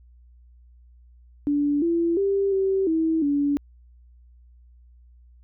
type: tone with pitch steps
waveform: sine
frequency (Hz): 289.5 / 337.5 / 395 / 385.7 / 322.6 / 286.2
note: D4 / E4 / G4 / G4 / E4 / D4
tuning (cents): -25 / +41 / +13 / -28 / -37 / -45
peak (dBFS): -19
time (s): 1.47-3.57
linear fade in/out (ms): 0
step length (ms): 350
effects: added 60 Hz sine -49 dBFS peak until 5.43 s